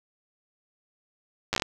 slowing click train, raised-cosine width 0.2 ms, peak -9 dBFS, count 7, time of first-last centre 1.53-1.622 s, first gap 9 ms, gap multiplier 1.21, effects none

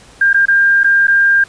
sine tone with dropouts, 1600 Hz, G6, 35 cents sharp, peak -7 dBFS, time 0.21-1.44 s, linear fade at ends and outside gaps 5 ms, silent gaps 0.331-0.343 / 0.456-0.482 / 0.834-0.843 / 1.071-1.08 s, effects pink hiss -42 dBFS RMS until 1.48 s + resampled to 22050 Hz

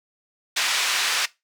pink band-pass noise, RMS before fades -23 dBFS, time 0.56-1.26 s, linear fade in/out 10 ms, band 1600 to 6400 Hz, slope 12 dB/octave, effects noise-tail reverb RT60 0.2 s tail -19 dB re dry

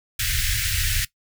pink band-stop noise, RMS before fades -23 dBFS, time 0.19-1.05 s, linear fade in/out 5 ms, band 120 to 1600 Hz, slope 48 dB/octave, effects noise-tail reverb RT60 0.1 s tail -18 dB re dry

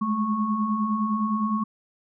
sine tone cluster, 205.8 / 215.6 / 1102 Hz, G#3 / A3 / C#6, -16 / -35 / -11 cents, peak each -31 / -24 / -27 dBFS, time 0.01-1.64 s, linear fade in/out 10 ms, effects none

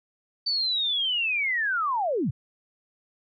sine linear sweep, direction down, 4585 to 92.7 Hz, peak -23 dBFS, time 0.46-2.31 s, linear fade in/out 10 ms, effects none

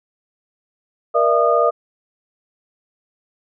sine tone cluster, 473 / 596 / 671 / 1223 Hz, A#4 / D5 / E5 / D#6, +25 / +25 / +31 / -30 cents, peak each -18 dBFS, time 1.14-1.71 s, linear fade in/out 20 ms, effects none

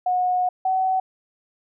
sine tone pair in turn, 728 / 754.2 Hz, F#5 / F#5, -28 / +33 cents, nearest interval minor second, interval 61 cents, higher second, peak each -18 dBFS, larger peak neither, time 0.06-0.49 / 0.65-1 s, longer first, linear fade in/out 5 ms, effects none

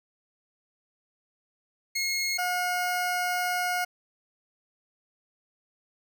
20% pulse tone pair in turn, 2162 / 719.6 Hz, C#7 / F#5, -44 / -48 cents, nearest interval octave + perfect fifth, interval 1904 cents, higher first, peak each -21 dBFS, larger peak neither, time 1.95-2.38 / 2.38-3.85 s, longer second, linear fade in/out 10 ms, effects none

